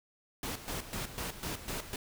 pink noise with tremolo, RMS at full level -37 dBFS, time 0.43-1.96 s, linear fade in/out 2 ms, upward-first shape square, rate 4 Hz, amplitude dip 70%, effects none

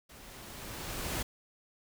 pink noise with level ramp, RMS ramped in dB -53 to -34 dBFS, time 0.09-1.23 s, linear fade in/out 10 ms, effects none

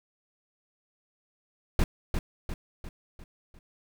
brown noise with echo, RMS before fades -21 dBFS, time 1.79-1.84 s, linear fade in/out 2 ms, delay 350 ms, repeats 5, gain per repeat -6 dB, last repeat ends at 3.59 s, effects none

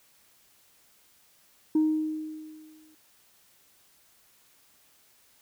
sine tone with exponential decay, 311.1 Hz, D#4, in tune, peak -17 dBFS, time 1.75-2.95 s, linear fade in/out 5 ms, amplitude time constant 260 ms, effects tanh soft clip ceiling -17 dBFS + white hiss -62 dBFS RMS until 5.41 s

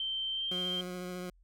sine tone with pitch glide, 3120 to 3158 Hz, G7 to G7, -9 to +12 cents, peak -32 dBFS, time 0-0.81 s, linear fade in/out 2 ms, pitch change +21 cents, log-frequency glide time 0.33-0.48 s
20% pulse tone with vibrato, 180.5 Hz, F#3, 43 cents flat, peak -33 dBFS, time 0.51-1.3 s, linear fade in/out 5 ms, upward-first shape sine, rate 14 Hz, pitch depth 16 cents each way
effects added 43 Hz sine -60 dBFS peak until 1.43 s

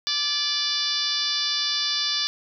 harmonic tone with a mistuned harmonic, 587.3 Hz, D5, in tune, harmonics 2 / 3 / 4 / 5 / 6 / 7 / 8 / 9 / 10, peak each -38 / -36 / -38 / -34 / -27 / -31 / -27 / -31 / -38 dBFS, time 0.07-2.27 s, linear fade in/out 0 ms, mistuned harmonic 3, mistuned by -34 cents, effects none

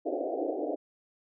pink band-pass noise, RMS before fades -32 dBFS, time 0.05-0.76 s, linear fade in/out 20 ms, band 280 to 740 Hz, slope 96 dB/octave, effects none

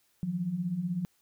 sine beating tone pair, 163.5 / 179.5 Hz, E3 / F3, -14 / +48 cents, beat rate 16 Hz, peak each -36 / -30 dBFS, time 0.23-1.05 s, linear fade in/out 0 ms, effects white hiss -70 dBFS RMS until 1.21 s

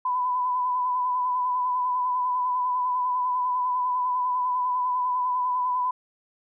sine tone with vibrato, 999 Hz, B5, 20 cents sharp, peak -22 dBFS, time 0.05-5.91 s, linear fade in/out 5 ms, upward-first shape sine, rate 10 Hz, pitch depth 28 cents each way, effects none

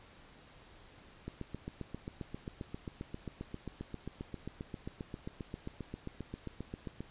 click train, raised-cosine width 3 ms, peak -27 dBFS, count 44, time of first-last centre 1.28-7.006 s, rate 7.51 Hz, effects pink hiss -58 dBFS RMS until 7.1 s + resampled to 8000 Hz

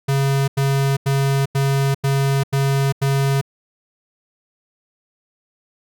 square tone bursts, 137.5 Hz, C#3, 14 cents flat, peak -16 dBFS, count 7, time 0.08-3.414 s, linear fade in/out 10 ms, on 400 ms, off 89 ms, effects none

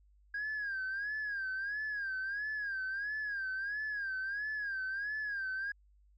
sine tone with vibrato, 1626 Hz, G#6, 37 cents flat, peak -33 dBFS, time 0.34-5.72 s, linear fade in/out 5 ms, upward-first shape sine, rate 1.5 Hz, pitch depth 110 cents each way, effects tanh soft clip ceiling -32 dBFS + added 50 Hz sine -62 dBFS peak until 6.17 s

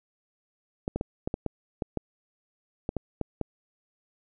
clicks, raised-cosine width 2 ms, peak -15 dBFS, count 12, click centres 0.879 / 0.96 / 1.011 / 1.275 / 1.341 / 1.463 / 1.822 / 1.973 / 2.891 / 2.967 / 3.213 / 3.413 s, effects none

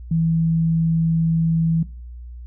sine tone, 163.8 Hz, E3, 11 cents flat, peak -16 dBFS, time 0.11-1.83 s, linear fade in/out 5 ms, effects noise-tail reverb RT60 0.4 s tail -18 dB re dry + added 60 Hz sine -33 dBFS peak until 2.46 s

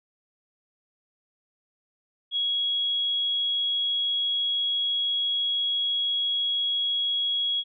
sine tone, 3322 Hz, G#7, in tune, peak -23 dBFS, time 2.31-7.64 s, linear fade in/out 50 ms, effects none

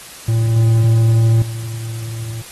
triangle tone with level steps, 113.5 Hz, A#2, 46 cents flat, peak -10 / -7 / -21 dBFS, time 0.28-2.42 s, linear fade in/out 5 ms, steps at 0.56 / 1.42 s, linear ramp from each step 2 ms, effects white hiss -36 dBFS RMS until 2.51 s + AAC 32 kbps

